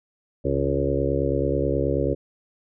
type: harmonic tone with a mistuned harmonic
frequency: 69.3 Hz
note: C#2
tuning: in tune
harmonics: 1 / 2 / 4 / 5 / 6 / 7 / 8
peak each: -28 / -28 / -28 / -28 / -28 / -28 / -28 dBFS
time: 0.44-2.15 s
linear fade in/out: 20 ms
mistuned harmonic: 1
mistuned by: +33 cents
effects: none